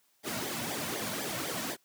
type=noise with flanger; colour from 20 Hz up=pink; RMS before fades=-35 dBFS; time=0.23-1.77 s; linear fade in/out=50 ms; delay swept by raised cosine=0.72 to 2.52 ms; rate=4 Hz; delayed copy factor=-0.75; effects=white hiss -70 dBFS RMS until 1.84 s + high-pass 150 Hz 12 dB/octave